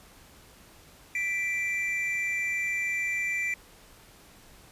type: tone pair together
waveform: triangle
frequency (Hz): 1975.5 / 2349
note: B6 / D7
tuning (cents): 0 / 0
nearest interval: minor third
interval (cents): 300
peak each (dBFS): -30 / -27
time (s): 1.15-3.54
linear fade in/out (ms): 2
effects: pink hiss -54 dBFS RMS until 4.71 s + resampled to 32000 Hz